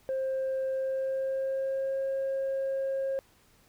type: tone with pitch glide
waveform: sine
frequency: 529 to 538.9 Hz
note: C5 to C#5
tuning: +19 to -49 cents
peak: -26 dBFS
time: 0.09-3.19 s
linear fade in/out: 0 ms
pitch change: +32 cents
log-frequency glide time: 0.72-2.02 s
effects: tanh soft clip ceiling -26 dBFS + pink hiss -63 dBFS RMS until 3.68 s